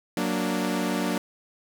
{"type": "chord", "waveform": "sawtooth", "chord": "Gb augmented", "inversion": "none", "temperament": "equal", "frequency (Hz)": [185, 233.1, 293.7], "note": ["Gb3", "Bb3", "D4"], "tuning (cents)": [0, 0, 0], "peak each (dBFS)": -25, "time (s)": [0.17, 1.18], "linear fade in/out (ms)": 2, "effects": []}